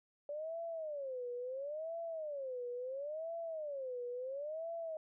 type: tone with vibrato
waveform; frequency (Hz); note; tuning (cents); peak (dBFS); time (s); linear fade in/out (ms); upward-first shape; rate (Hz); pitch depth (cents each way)
sine; 571; D5; -49; -39; 0.29-4.97; 2; sine; 0.73; 280
effects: none